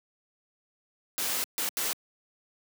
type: noise bursts at uneven times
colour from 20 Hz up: white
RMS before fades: -30 dBFS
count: 3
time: 1.18-1.44 / 1.58-1.69 / 1.77-1.93 s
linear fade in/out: 0 ms
effects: high-pass 200 Hz 12 dB/octave